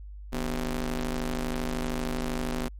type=ring-modulated tone; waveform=sawtooth; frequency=135.4 Hz; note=C#3; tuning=40 cents flat; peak=-21 dBFS; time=0.32-2.69 s; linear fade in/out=20 ms; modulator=109 Hz; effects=added 50 Hz sine -39 dBFS peak until 2.79 s + MP3 64 kbps